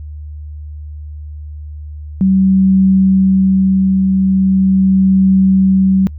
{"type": "tone with tremolo", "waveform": "sine", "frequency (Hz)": 190.7, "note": "G3", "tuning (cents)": -47, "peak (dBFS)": -6, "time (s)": [2.21, 6.07], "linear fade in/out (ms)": 0, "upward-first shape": "triangle", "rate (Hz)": 0.4, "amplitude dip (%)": 30, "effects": ["noise-tail reverb RT60 0.1 s tail -26 dB re dry", "added 75 Hz sine -25 dBFS peak until 6.18 s"]}